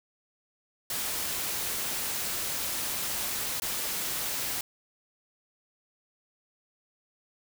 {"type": "noise with dropouts", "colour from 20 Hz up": "white", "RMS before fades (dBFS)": -32, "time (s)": [0.9, 4.61], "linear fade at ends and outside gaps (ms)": 2, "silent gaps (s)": [3.599, 3.62], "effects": []}